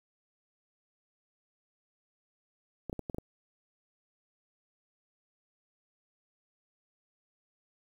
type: clicks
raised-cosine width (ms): 2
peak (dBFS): -23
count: 6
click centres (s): 2.897 / 2.929 / 2.993 / 3.098 / 3.146 / 3.184
effects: 9-bit